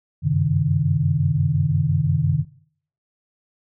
sine tone cluster, 92.9 / 98.7 / 133.3 / 153.5 Hz, F#2 / G2 / C3 / D#3, +7 / +12 / +33 / -23 cents, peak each -25 / -26 / -21 / -19 dBFS, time 0.22-2.45 s, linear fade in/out 50 ms, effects noise-tail reverb RT60 0.6 s tail -21 dB re dry

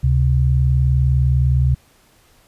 sine tone pair together, 70.5 / 130.27 Hz, C#2 / C3, +30 / -7 cents, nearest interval major seventh, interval 1063 cents, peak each -15 dBFS, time 0.03-1.75 s, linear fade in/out 10 ms, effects pink hiss -54 dBFS RMS until 2.47 s + resampled to 32000 Hz

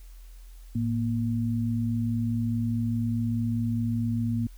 sine tone pair together, 110 / 234.8 Hz, A2 / A#3, 0 / +13 cents, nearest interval octave + minor second, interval 1313 cents, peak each -27 dBFS, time 0.75-4.47 s, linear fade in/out 5 ms, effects added 42 Hz sine -43 dBFS peak until 4.57 s + white hiss -60 dBFS RMS until 4.57 s

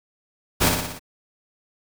pink noise with echo, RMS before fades -18 dBFS, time 0.6-0.7 s, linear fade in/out 20 ms, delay 59 ms, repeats 5, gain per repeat -4 dB, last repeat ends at 0.995 s, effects none

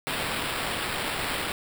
violet noise with sample-and-hold, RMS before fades -30 dBFS, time 0.07-1.52 s, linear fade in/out 0 ms, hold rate 6300 Hz, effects none

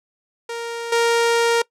sawtooth tone with level steps, 466.2 Hz, A#4, in tune, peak -22 / -11 dBFS, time 0.49-1.62 s, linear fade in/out 5 ms, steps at 0.92 s, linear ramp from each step 5 ms, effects noise-tail reverb RT60 0.1 s tail -22 dB re dry + low-pass 9000 Hz 12 dB/octave

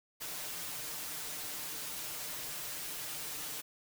white noise with comb filter, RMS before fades -41 dBFS, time 0.2-3.62 s, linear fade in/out 20 ms, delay 6.6 ms, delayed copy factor +0.7, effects none

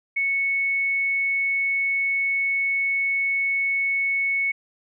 sine tone, 2210 Hz, C#7, 6 cents flat, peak -20 dBFS, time 0.16-4.52 s, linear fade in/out 10 ms, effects none

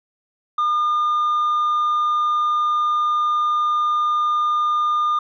sine tone with tanh clipping, 1211 Hz, D#6, 47 cents flat, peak -17 dBFS, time 0.58-5.19 s, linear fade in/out 5 ms, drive 2 dB, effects none

